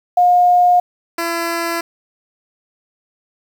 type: tone pair in turn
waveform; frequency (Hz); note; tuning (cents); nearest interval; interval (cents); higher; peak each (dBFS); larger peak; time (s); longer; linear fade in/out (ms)
sine / 10% pulse; 714 / 337; F5 / E4; +38 / +38; octave + minor second; 1300; first; -8 / -10; first; 0.17-0.8 / 1.18-1.81; neither; 5
effects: 7-bit